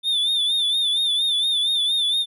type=tone with vibrato; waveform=triangle; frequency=3566 Hz; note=A7; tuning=22 cents sharp; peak=-17 dBFS; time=0.03-2.26 s; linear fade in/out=50 ms; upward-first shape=sine; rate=4.3 Hz; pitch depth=69 cents each way; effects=none